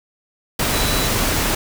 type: tone in noise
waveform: sine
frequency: 3951 Hz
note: B7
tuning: in tune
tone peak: -27 dBFS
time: 0.73-1.08 s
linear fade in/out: 5 ms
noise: pink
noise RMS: -19 dBFS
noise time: 0.59-1.55 s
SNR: -11 dB
effects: none